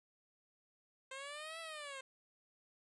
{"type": "linear two-way sweep", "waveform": "10% pulse", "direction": "up then down", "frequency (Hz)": [523.3, 664, 523.3], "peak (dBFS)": -37, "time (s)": [1.11, 2.01], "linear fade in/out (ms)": 5, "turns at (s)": 1.6, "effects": ["resampled to 24000 Hz"]}